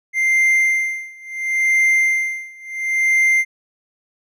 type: tone with tremolo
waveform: triangle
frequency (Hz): 2093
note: C7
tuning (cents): 0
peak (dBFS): -10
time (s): 0.13-3.45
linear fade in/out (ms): 50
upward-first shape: sine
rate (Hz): 0.72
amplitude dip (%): 95
effects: none